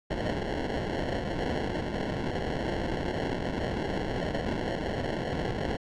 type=noise with sample-and-hold; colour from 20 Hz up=blue; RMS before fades=-31 dBFS; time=0.1-5.77 s; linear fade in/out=10 ms; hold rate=1225 Hz; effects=low-pass 4000 Hz 12 dB/octave